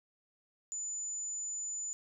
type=tone; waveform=sine; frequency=7000 Hz; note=A8; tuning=10 cents flat; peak=-36 dBFS; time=0.72-1.93 s; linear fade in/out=0 ms; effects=none